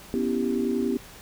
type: chord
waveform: sine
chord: C# half-diminished seventh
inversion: third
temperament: equal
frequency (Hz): 246.9 / 277.2 / 329.6 / 392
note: B3 / C#4 / E4 / G4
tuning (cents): 0 / 0 / 0 / 0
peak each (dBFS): -26 / -30 / -31 / -28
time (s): 0.14-0.97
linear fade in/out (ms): 0
effects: pink hiss -46 dBFS RMS until 1.21 s